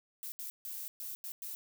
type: noise bursts at uneven times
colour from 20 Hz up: violet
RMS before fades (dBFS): -42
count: 6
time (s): 0.23-0.32 / 0.39-0.5 / 0.65-0.88 / 1-1.15 / 1.24-1.32 / 1.42-1.55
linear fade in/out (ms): 0
effects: none